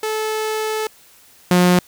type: tone pair in turn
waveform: sawtooth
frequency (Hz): 434.4 / 179.09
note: A4 / F3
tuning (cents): -22 / +44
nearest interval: octave + minor third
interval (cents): 1534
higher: first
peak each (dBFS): -16 / -7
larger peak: second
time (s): 0.03-0.87 / 1.51-1.79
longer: first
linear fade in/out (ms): 2
effects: white hiss -49 dBFS RMS until 1.87 s